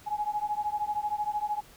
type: beating tone pair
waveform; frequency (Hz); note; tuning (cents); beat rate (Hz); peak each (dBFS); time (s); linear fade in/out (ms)
sine; 832 / 845; G#5 / G#5; +3 / +30; 13; -31; 0.06-1.61; 20
effects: pink hiss -54 dBFS RMS until 1.76 s